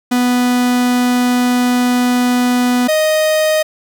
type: tone pair in turn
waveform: 45% pulse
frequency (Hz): 247 / 622.4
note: B3 / D#5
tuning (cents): 0 / 0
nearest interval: octave + major third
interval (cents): 1600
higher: second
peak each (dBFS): -11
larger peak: neither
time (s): 0.11-2.88 / 2.88-3.63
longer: first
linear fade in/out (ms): 10
effects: 8-bit